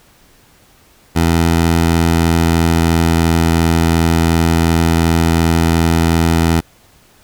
15% pulse tone with pitch glide, 83.3 to 82.77 Hz, E2 to E2, +19 to +8 cents, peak -4 dBFS, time 1.15-6.61 s, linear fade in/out 20 ms, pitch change -11 cents, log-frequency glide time 2.02-3.38 s, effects pink hiss -49 dBFS RMS until 7.23 s

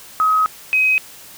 sine tone pair in turn, 1269 / 2528 Hz, D#6 / D#7, +34 / +27 cents, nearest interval octave, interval 1193 cents, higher second, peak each -12 dBFS, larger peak neither, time 0.2-0.46 / 0.73-0.98 s, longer first, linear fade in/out 0 ms, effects white hiss -40 dBFS RMS until 1.37 s

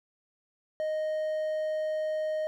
triangle tone, 621 Hz, D#5, 3 cents flat, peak -26 dBFS, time 0.8-2.47 s, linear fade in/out 0 ms, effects none

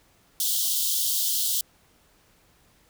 white high-pass noise, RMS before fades -25 dBFS, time 0.4-1.61 s, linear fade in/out 2 ms, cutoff 3000 Hz, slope 96 dB/octave, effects pink hiss -61 dBFS RMS until 2.89 s

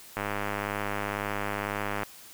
click train, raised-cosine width 0.5 ms, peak -15 dBFS, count 191, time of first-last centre 0.17-2.033 s, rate 102 Hz, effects white hiss -49 dBFS RMS until 2.33 s

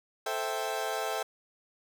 30% pulse chord, A minor seventh, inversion none, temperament equal, 440 / 523.3 / 659.3 / 784 Hz, A4 / C5 / E5 / G5, 0 / 0 / 0 / 0 cents, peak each -34 / -36 / -33 / -33 dBFS, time 0.26-1.23 s, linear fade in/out 5 ms, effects none

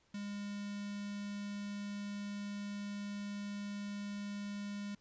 square tone with notch filter, 203.4 Hz, G#3, 36 cents flat, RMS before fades -42 dBFS, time 0.14-4.95 s, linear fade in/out 5 ms, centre 730 Hz, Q 0.79, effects pink hiss -72 dBFS RMS until 5 s + resampled to 16000 Hz

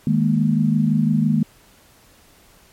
sine chord, D# suspended fourth, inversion none, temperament just, 155.56 / 207.4 / 233.3 Hz, D#3 / G#3 / A#3, 0 / -2 / +2 cents, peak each -19 dBFS, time 0.07-1.43 s, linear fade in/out 2 ms, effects pink hiss -52 dBFS RMS until 2.72 s + MP3 64 kbps

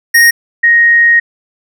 square / sine tone pair in turn, 1864.7 / 1871.5 Hz, A#6 / A#6, 0 / +6 cents, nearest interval unison, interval 6 cents, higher second, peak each -4 dBFS, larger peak neither, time 0.14-0.31 / 0.63-1.2 s, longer second, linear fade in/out 10 ms, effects none

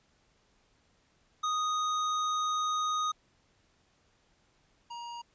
square tone pair in turn, 1244.5 / 945.8 Hz, D#6 / A#5, 0 / +25 cents, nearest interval perfect fourth, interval 475 cents, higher first, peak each -29 / -40 dBFS, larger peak first, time 1.43-3.12 / 4.9-5.22 s, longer first, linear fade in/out 10 ms, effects pink hiss -69 dBFS RMS until 5.34 s + resampled to 16000 Hz

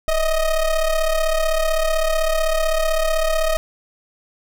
square ring-modulated tone, 311.1 Hz, D#4, in tune, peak -14 dBFS, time 0.08-3.57 s, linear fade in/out 0 ms, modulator 329 Hz, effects none

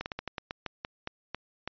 slowing click train, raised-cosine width 0.3 ms, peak -18 dBFS, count 12, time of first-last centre 0.01-1.676 s, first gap 49 ms, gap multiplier 1.21, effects resampled to 11025 Hz

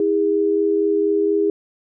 sine tone pair together, 323 / 407.2 Hz, E4 / G#4, -35 / -34 cents, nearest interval major third, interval 401 cents, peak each -21 / -16 dBFS, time 0-1.5 s, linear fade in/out 2 ms, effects none

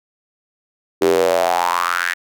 square tone with high-pass filter sweep, 43.65 Hz, F1, in tune, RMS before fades -17 dBFS, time 1.01-2.14 s, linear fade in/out 10 ms, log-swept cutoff 360 to 1800 Hz, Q 5.7, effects none

